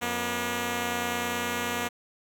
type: tone pair together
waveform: 5% pulse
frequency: 90 / 240.3 Hz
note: F#2 / B3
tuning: -47 / -47 cents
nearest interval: octave + perfect fourth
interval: 1700 cents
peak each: -24 / -17 dBFS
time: 0.01-1.89 s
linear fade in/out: 20 ms
effects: none